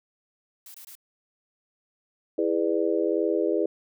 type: noise bursts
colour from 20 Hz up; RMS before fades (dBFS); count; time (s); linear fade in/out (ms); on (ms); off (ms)
blue; -45; 3; 0.66-0.953; 2; 83; 22
type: chord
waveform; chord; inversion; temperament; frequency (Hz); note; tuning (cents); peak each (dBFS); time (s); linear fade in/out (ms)
sine; E dominant seventh; none; just; 329.6 / 412 / 494.4 / 593.3; E4 / G#4 / B4 / D5; 0 / -14 / +2 / +18; -26 / -26 / -28 / -30; 2.38-3.66; 5
effects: none